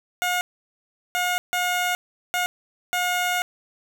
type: tone bursts at uneven times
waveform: 15% pulse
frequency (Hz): 718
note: F5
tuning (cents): +48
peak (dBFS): -15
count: 5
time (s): 0.22-0.41 / 1.15-1.38 / 1.53-1.95 / 2.34-2.46 / 2.93-3.42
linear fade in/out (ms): 0
effects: none